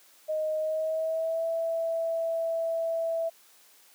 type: tone with pitch glide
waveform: sine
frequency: 622.3 to 659.3 Hz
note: D#5 to E5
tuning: 0 to 0 cents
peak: -26 dBFS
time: 0.28-3.3 s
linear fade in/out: 20 ms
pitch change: +100 cents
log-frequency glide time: 0.58-1.46 s
effects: white hiss -58 dBFS RMS until 3.94 s + high-pass 300 Hz 12 dB/octave